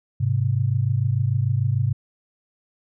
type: tone pair together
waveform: sine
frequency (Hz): 104.06 / 130.81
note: G#2 / C3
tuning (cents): +4 / 0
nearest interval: major third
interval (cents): 396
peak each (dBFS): -21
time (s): 0.2-1.93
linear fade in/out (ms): 10
effects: none